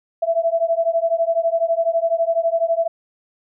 sine beating tone pair, 659.3 / 671.3 Hz, E5 / E5, 0 / +31 cents, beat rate 12 Hz, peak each -19 dBFS, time 0.22-2.88 s, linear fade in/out 10 ms, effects none

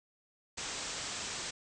white low-pass noise, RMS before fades -40 dBFS, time 0.57-1.51 s, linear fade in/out 10 ms, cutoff 8200 Hz, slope 96 dB/octave, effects none

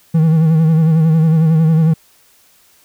triangle tone with vibrato, 160.3 Hz, E3, 48 cents flat, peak -6 dBFS, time 0.14-1.94 s, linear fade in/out 10 ms, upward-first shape sine, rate 11 Hz, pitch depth 53 cents each way, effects white hiss -51 dBFS RMS until 2.84 s

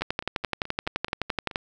two click trains, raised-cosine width 0.3 ms, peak -22 / -9 dBFS, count 8 / 19, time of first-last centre 0.01-1.512 / 0.02-1.558 s, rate 4.66 / 11.7 Hz, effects none

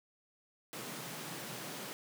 pink high-pass noise, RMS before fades -44 dBFS, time 0.73-1.93 s, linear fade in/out 0 ms, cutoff 120 Hz, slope 96 dB/octave, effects none

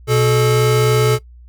square tone pair together, 122.98 / 432.7 Hz, B2 / A4, -7 / -29 cents, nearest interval octave + minor seventh, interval 2178 cents, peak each -15 dBFS, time 0.07-1.19 s, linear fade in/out 50 ms, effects noise-tail reverb RT60 0.1 s tail -19 dB re dry + added 60 Hz sine -38 dBFS peak until 1.48 s

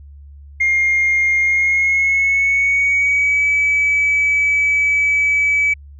sine tone with pitch glide, 2125 to 2291 Hz, C7 to D7, +26 to -44 cents, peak -11 dBFS, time 0.6-5.74 s, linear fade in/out 10 ms, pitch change +130 cents, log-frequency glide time 1.4-3.46 s, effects tanh soft clip ceiling -9 dBFS + added 71 Hz sine -36 dBFS peak until 5.99 s

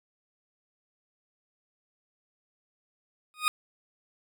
20% pulse tone with exponential growth, 1240 Hz, D#6, 6 cents flat, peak -14 dBFS, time 3.34-3.48 s, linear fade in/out 0 ms, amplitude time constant 29 ms, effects none

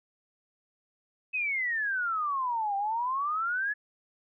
sine exponential two-way sweep, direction down then up, 2585 to 782 to 1725 Hz, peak -27 dBFS, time 1.33-3.74 s, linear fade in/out 20 ms, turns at 2.76 s, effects none

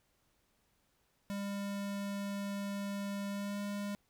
square tone with pitch glide, 200.3 to 203 Hz, G3 to G#3, +38 to -39 cents, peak -37 dBFS, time 1.3-3.95 s, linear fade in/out 0 ms, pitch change +23 cents, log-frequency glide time 3.3-3.6 s, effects pink hiss -75 dBFS RMS until 4.09 s

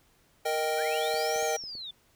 square chord, Eb major, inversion second, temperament equal, 466.2 / 622.3 / 784 Hz, Bb4 / Eb5 / G5, 0 / 0 / 0 cents, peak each -32 dBFS, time 0.45-1.57 s, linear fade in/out 10 ms
sine linear two-way sweep, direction up then down, 1360 to 6645 to 3444 Hz, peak -37 dBFS, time 0.77-1.91 s, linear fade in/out 5 ms, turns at 1.44 s
clicks, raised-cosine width 2 ms, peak -38 dBFS, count 5, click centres 1.142 / 1.361 / 1.427 / 1.638 / 1.753 s
effects pink hiss -65 dBFS RMS until 2.15 s

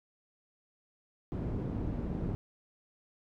white low-pass noise, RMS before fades -35 dBFS, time 1.32-2.35 s, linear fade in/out 0 ms, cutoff 210 Hz, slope 12 dB/octave, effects none

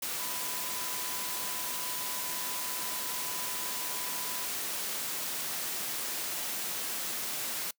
sine tone in noise, 998 Hz, B5, 18 cents sharp, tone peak -45 dBFS, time 0.19-4.45 s, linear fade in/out 5 ms, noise white, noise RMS -35 dBFS, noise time 0.02-7.71 s, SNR -13 dB, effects noise-tail reverb RT60 0.1 s tail -24 dB re dry + high-pass 150 Hz 12 dB/octave

